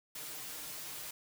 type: noise with comb filter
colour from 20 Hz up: white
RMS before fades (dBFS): -44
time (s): 0.15-1.11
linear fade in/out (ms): 5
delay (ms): 6.5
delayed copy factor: +0.8
effects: none